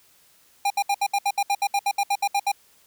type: tone bursts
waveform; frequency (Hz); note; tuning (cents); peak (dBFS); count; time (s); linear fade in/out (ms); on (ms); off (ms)
square; 804; G5; +44; -20; 16; 0.65-2.518; 5; 53; 68
effects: white hiss -58 dBFS RMS until 2.86 s